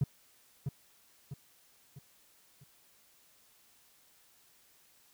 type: tone with echo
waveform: triangle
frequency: 138.59 Hz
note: C#3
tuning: in tune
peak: -22 dBFS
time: 0.01-0.04 s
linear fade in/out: 5 ms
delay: 650 ms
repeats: 4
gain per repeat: -7 dB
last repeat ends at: 2.64 s
effects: tanh soft clip ceiling -20 dBFS + white hiss -65 dBFS RMS until 5.13 s